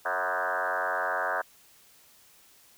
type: tone with frequency modulation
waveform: sine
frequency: 1108.7 Hz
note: C#6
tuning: in tune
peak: -26 dBFS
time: 0.05-1.42 s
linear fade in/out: 10 ms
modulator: 90.8 Hz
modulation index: 6.1
effects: white hiss -58 dBFS RMS until 2.77 s